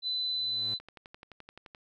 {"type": "tone", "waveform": "sine", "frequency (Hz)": 4011, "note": "B7", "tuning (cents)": 26, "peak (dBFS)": -29, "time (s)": [0.02, 0.79], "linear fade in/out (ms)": 50}
{"type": "tone with exponential growth", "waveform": "sawtooth", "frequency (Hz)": 110, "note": "A2", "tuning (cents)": 0, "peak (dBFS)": -38, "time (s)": [0.05, 0.74], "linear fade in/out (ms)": 0, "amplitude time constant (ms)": 150}
{"type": "click train", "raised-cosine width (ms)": 0.3, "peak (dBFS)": -31, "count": 12, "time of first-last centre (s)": [0.8, 1.748], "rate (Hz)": 11.6}
{"effects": []}